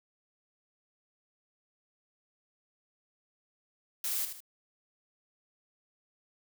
blue noise with echo, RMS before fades -33 dBFS, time 4.04-4.25 s, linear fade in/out 2 ms, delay 77 ms, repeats 2, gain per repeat -8 dB, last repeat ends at 4.404 s, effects none

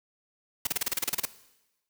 white noise bursts, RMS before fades -27 dBFS, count 12, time 0.65-1.254 s, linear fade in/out 5 ms, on 21 ms, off 32 ms, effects noise-tail reverb RT60 1.0 s tail -17 dB re dry

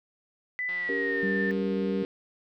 sine tone with pitch glide, 1995 to 1787.6 Hz, B6 to A6, +17 to +27 cents, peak -28 dBFS, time 0.59-1.51 s, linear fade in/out 0 ms, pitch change -190 cents, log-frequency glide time 0.73-1.29 s
click train, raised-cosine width 0.3 ms, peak -30 dBFS, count 243, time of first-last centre 0.69-2.05 s, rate 178 Hz
sine chord, G diminished, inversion second, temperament just, 282.2 / 392 / 470.4 Hz, Db4 / G4 / Bb4, +31 / 0 / +16 cents, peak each -34 / -32 / -32 dBFS, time 0.89-2.05 s, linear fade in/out 2 ms
sine tone, 195 Hz, G3, 9 cents flat, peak -28 dBFS, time 1.23-2.03 s, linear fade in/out 2 ms
effects none

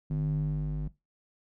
square tone with band-pass filter sweep, 50.5 Hz, G#1, 48 cents flat, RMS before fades -30 dBFS, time 0.1-0.88 s, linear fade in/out 5 ms, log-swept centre 170 to 110 Hz, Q 3.4, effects noise-tail reverb RT60 0.2 s tail -17 dB re dry

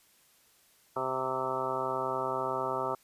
harmonic tone with a mistuned harmonic, 130.81 Hz, C3, in tune, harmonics 1 / 2 / 3 / 4 / 5 / 6 / 7 / 8 / 9 / 10, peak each -46 / -45 / -37 / -38 / -37 / -42 / -36 / -44 / -37 / -38 dBFS, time 0.96-2.95 s, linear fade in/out 5 ms, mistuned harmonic 9, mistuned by -16 cents, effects white hiss -64 dBFS RMS until 3.03 s + resampled to 32000 Hz

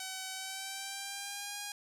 5% pulse tone with pitch glide, 758 to 817.1 Hz, F#5 to G#5, +42 to -28 cents, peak -27 dBFS, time 0-1.72 s, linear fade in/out 2 ms, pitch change +130 cents, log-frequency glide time 0.32-1.58 s, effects none

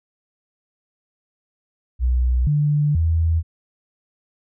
sine tone with pitch steps, 62.1 / 147.7 / 81.9 Hz, B1 / D3 / E2, +10 / +10 / -11 cents, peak -15 dBFS, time 1.99-3.43 s, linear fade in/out 50 ms, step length 480 ms, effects none

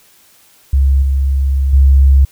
sine tone with level steps, 68 Hz, C#2, 33 cents flat, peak -7 / -10 / -4 dBFS, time 0.73-2.25 s, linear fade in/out 5 ms, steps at 1.02 / 1.73 s, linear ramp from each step 5 ms, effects white hiss -48 dBFS RMS until 2.31 s

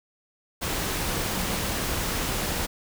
sine tone in noise, 185 Hz, F#3, in tune, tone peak -35 dBFS, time 1.34-1.63 s, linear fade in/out 20 ms, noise pink, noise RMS -28 dBFS, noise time 0.61-2.67 s, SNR -10 dB, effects none

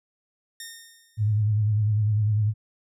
10% pulse tone with exponential decay, 1834 Hz, A#6, 29 cents flat, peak -26 dBFS, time 0.6-1.43 s, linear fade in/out 2 ms, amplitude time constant 180 ms
sine tone with vibrato, 106.2 Hz, G#2, 39 cents sharp, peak -19 dBFS, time 1.17-2.54 s, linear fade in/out 50 ms, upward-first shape triangle, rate 10 Hz, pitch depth 70 cents each way
effects none

